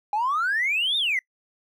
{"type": "exponential two-way sweep", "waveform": "triangle", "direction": "up then down", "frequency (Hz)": [807, 3739, 1950], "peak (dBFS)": -18, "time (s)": [0.13, 1.19], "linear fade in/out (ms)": 2, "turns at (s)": 0.97, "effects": ["noise-tail reverb RT60 0.1 s tail -26 dB re dry", "tanh soft clip ceiling -18 dBFS"]}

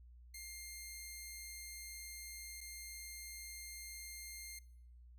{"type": "tone with dropouts", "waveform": "10% pulse", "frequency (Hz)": 2113, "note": "C7", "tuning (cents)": 16, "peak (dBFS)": -39, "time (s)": [0.34, 4.59], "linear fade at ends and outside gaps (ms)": 5, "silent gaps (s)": [2.607, 2.611], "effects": ["noise-tail reverb RT60 0.8 s tail -22 dB re dry", "added 60 Hz sine -56 dBFS peak until 5.18 s"]}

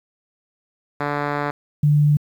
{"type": "tone pair in turn", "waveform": ["5% pulse", "sine"], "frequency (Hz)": [145.4, 147.77], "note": ["D3", "D3"], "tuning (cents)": [-17, 11], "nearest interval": "unison", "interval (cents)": 28, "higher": "second", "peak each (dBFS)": [-9, -12], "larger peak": "first", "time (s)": [[1, 1.51], [1.83, 2.17]], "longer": "first", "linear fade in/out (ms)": 5, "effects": ["low-pass 2000 Hz 12 dB/octave", "8-bit"]}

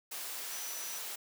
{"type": "tone in noise", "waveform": "sine", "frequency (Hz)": 5910, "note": "F#8", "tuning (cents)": -3, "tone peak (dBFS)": -44, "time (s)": [0.51, 0.99], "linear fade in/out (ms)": 10, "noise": "white", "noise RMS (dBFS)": -41, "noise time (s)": [0.11, 1.16], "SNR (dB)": -6, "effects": ["high-pass 400 Hz 12 dB/octave"]}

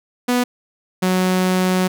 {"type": "tone pair in turn", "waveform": "sawtooth", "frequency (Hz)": [246.4, 184.59], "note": ["B3", "F#3"], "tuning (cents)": [-4, -4], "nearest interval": "perfect fourth", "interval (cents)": 500, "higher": "first", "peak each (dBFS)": -11, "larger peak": "neither", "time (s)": [[0.28, 0.44], [1.02, 1.88]], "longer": "second", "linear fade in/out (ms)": 10, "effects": []}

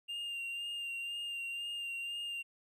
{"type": "tone with vibrato", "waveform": "triangle", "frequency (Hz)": 2794, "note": "F7", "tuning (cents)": 0, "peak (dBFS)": -36, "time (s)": [0.08, 2.43], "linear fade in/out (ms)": 20, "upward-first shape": "sine", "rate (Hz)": 2, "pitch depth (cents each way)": 24, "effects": []}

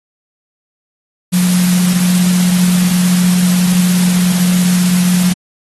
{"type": "tone in noise", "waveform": "sine", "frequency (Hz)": 180, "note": "F#3", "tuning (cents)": -47, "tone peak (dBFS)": -9, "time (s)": [1.32, 5.34], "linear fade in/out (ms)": 20, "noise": "white", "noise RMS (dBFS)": -20, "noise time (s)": [1.32, 5.34], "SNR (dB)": 8, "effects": ["AAC 32 kbps"]}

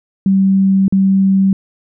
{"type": "tone with dropouts", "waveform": "sine", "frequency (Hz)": 193.1, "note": "G3", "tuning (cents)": -26, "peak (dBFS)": -8, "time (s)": [0.26, 1.53], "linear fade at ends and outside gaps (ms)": 2, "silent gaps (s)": [0.881, 0.924], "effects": []}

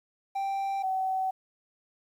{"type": "tone pair in turn", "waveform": ["triangle", "sine"], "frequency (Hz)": [784, 758.2], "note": ["G5", "F#5"], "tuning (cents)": [0, 42], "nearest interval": "minor second", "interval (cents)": 58, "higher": "first", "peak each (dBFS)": -26, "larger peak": "neither", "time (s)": [[0.35, 0.83], [0.83, 1.31]], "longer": "neither", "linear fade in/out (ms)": 10, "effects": ["10-bit"]}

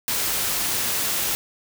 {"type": "noise", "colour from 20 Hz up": "white", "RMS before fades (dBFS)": -24, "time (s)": [0.08, 1.35], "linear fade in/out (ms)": 0, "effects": []}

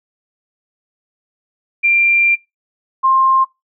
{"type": "tone pair in turn", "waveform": "sine", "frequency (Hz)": [2376, 1058.4], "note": ["D7", "C6"], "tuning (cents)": [20, 20], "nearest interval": "octave + major second", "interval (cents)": 1400, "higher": "first", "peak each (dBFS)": -9, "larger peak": "neither", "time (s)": [[1.83, 2.36], [3.03, 3.45]], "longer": "first", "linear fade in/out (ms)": 20, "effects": ["noise-tail reverb RT60 0.2 s tail -21 dB re dry"]}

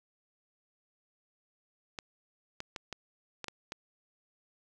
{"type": "clicks", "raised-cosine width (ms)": 0.2, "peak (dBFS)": -21, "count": 7, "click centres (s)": [1.988, 2.604, 2.762, 2.927, 3.443, 3.483, 3.721], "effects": []}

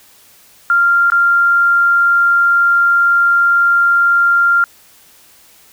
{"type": "tone with dropouts", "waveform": "sine", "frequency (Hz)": 1391, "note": "F6", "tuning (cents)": -7, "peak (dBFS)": -8, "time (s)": [0.7, 4.64], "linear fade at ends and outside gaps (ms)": 1, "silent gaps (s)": [1.101, 1.12], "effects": ["white hiss -46 dBFS RMS until 5.72 s"]}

